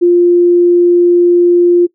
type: tone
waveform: sine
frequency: 350 Hz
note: F4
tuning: 4 cents sharp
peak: -4 dBFS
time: 0.01-1.87 s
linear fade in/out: 20 ms
effects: noise-tail reverb RT60 0.1 s tail -20 dB re dry

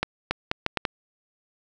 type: accelerating click train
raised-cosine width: 0.3 ms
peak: -7 dBFS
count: 6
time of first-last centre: 0.03-0.852 s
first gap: 280 ms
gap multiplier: 0.73
effects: none

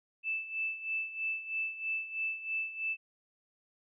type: tone with tremolo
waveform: sine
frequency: 2637 Hz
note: E7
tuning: in tune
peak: -30 dBFS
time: 0.23-2.97 s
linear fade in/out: 50 ms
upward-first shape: sine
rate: 3.1 Hz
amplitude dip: 75%
effects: none

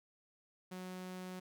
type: tone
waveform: sawtooth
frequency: 183.9 Hz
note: F#3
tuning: 10 cents flat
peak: -40 dBFS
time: 0.71-1.4 s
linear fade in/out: 10 ms
effects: none

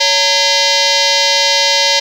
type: tone with frequency modulation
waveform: sine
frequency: 560 Hz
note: C#5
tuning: 18 cents sharp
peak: -8 dBFS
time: 0-2 s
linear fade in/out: 10 ms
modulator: 738 Hz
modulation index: 7
effects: tanh soft clip ceiling -4 dBFS + 8-bit

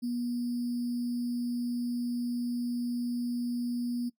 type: tone with sample-and-hold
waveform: sine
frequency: 241.5 Hz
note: B3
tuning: 39 cents flat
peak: -29 dBFS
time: 0.02-4.1 s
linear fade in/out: 20 ms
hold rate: 4900 Hz
effects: noise-tail reverb RT60 0.1 s tail -18 dB re dry

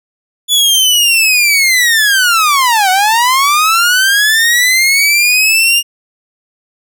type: linear two-way sweep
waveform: sawtooth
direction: down then up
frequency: 3464 to 732 to 2838 Hz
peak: -4 dBFS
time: 0.48-5.83 s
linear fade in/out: 50 ms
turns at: 2.9 s
effects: none

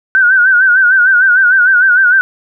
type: tone with vibrato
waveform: sine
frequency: 1500 Hz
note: F#6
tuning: 23 cents sharp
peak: -5 dBFS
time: 0.15-2.21 s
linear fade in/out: 0 ms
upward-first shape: sine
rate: 6.6 Hz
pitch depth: 88 cents each way
effects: none

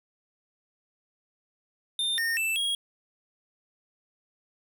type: tone with pitch steps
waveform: square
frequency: 3611 / 1833 / 2651 / 3289 Hz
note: A7 / A#6 / E7 / G#7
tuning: +44 / -30 / +9 / -18 cents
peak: -26 dBFS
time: 1.99-2.75 s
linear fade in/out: 2 ms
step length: 190 ms
effects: none

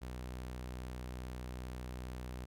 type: tone with vibrato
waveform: sawtooth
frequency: 62.4 Hz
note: B1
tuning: 19 cents sharp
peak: -38 dBFS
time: 0.01-2.46 s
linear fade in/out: 20 ms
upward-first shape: square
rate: 17 Hz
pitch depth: 10 cents each way
effects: none

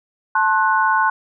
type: chord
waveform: sine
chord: F# diminished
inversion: first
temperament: equal with one note detuned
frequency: 880 / 1065.4 / 1480 Hz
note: A5 / C6 / F#6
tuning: 0 / +31 / 0 cents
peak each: -18 dBFS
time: 0.35-1.1 s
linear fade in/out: 5 ms
effects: none

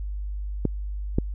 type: clicks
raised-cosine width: 3 ms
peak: -8 dBFS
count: 2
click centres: 0.653 / 1.185 s
effects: added 50 Hz sine -28 dBFS peak until 1.34 s

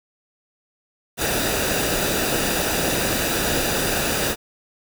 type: noise with comb filter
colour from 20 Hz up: pink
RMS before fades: -22 dBFS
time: 1.17-4.36 s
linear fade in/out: 50 ms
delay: 0.93 ms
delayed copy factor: -0.55
effects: none

